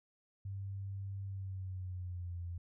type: tone with pitch glide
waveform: sine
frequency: 98 to 86.81 Hz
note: G2 to F2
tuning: 0 to -10 cents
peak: -39 dBFS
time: 0.45-2.58 s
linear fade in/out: 5 ms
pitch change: -210 cents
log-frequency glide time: 1.25-2.4 s
effects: none